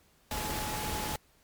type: tone in noise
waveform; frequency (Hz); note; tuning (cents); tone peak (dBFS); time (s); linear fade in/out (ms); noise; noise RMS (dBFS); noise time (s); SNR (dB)
sine; 851; G#5; +42; -38; 0.31-1.16; 2; pink; -35; 0.31-1.16; -6
effects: pink hiss -65 dBFS RMS until 1.43 s + MP3 96 kbps